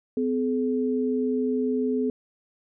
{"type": "tone pair together", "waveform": "sine", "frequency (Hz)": [254, 427.1], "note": ["B3", "G#4"], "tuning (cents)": [49, 48], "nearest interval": "major sixth", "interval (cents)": 899, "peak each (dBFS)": [-24, -26], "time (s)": [0.17, 2.1], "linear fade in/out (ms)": 2, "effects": []}